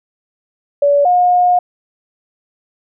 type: tone pair in turn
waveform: sine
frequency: 572 / 717.2 Hz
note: D5 / F5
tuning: -46 / +46 cents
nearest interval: major third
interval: 392 cents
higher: second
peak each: -8 dBFS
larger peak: neither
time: 0.82-1.05 / 1.05-1.59 s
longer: second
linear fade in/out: 5 ms
effects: none